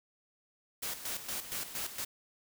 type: noise with tremolo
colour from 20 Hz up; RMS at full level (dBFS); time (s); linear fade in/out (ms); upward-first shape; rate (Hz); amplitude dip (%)
white; -37; 0.82-2.05; 10; square; 4.3; 65
effects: none